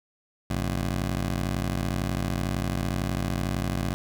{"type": "ring-modulated tone", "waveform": "20% pulse", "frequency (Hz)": 91, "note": "F#2", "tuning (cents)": -28, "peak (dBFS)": -18, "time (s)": [0.5, 3.94], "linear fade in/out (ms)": 0, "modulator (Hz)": 26.5, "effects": []}